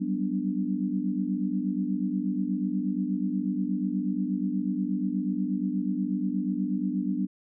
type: chord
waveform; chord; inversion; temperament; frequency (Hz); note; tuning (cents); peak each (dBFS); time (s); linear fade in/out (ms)
sine; G major seventh; third; equal with one note detuned; 187.69 / 196 / 246.9 / 293.7; F#3 / G3 / B3 / D4; +25 / 0 / 0 / 0; -31; 0-7.27; 20
effects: none